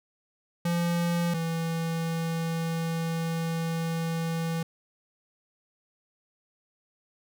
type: tone pair in turn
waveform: square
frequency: 171.6 / 164.86 Hz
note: F3 / E3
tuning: -30 / 0 cents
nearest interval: minor second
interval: 70 cents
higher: first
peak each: -25 / -28 dBFS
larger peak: first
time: 0.65-1.34 / 1.34-4.63 s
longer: second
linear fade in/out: 5 ms
effects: none